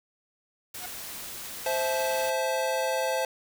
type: noise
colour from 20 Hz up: white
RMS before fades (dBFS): -39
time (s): 0.74-2.3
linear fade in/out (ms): 5
type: tone with exponential growth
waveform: sawtooth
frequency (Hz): 727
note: F#5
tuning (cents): -31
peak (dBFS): -31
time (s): 0.75-0.86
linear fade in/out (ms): 5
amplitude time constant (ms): 23
type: chord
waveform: square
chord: A minor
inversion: first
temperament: equal with one note detuned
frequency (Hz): 523.3 / 659.3 / 865.4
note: C5 / E5 / A5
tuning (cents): 0 / 0 / -29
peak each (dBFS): -29 / -32 / -32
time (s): 1.66-3.25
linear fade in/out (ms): 2
effects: none